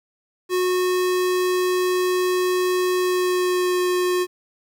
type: tone with pitch glide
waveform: square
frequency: 364.8 to 361.2 Hz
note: F#4 to F#4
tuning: -24 to -42 cents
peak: -19 dBFS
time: 0.49-4.27 s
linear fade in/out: 50 ms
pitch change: -18 cents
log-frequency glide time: 2.97-3.84 s
effects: 9-bit